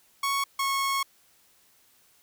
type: tone pair in turn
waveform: sawtooth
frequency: 1108.7 / 1096 Hz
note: C#6 / C#6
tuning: 0 / -20 cents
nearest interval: unison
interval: 20 cents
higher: first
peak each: -21 dBFS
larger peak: neither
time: 0.23-0.44 / 0.59-1.03 s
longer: second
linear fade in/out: 5 ms
effects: white hiss -62 dBFS RMS until 2.22 s